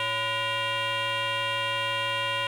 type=tone with frequency modulation; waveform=sine; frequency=1900 Hz; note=A#6; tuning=33 cents sharp; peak=-23 dBFS; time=0-2.47 s; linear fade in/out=2 ms; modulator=447 Hz; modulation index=3.1; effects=tanh soft clip ceiling -24 dBFS + 9-bit